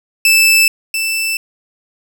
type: tone pair in turn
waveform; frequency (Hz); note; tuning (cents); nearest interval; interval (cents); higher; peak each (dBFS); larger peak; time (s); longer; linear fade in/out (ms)
sawtooth; 2637 / 2652; E7 / E7; 0 / +10; unison; 10; second; -4 / -12; first; 0.25-0.68 / 0.94-1.37; neither; 2
effects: none